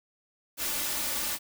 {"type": "noise with comb filter", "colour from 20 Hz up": "white", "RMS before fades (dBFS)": -31, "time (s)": [0.57, 1.39], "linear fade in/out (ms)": 50, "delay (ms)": 3.4, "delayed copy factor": 0.5, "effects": []}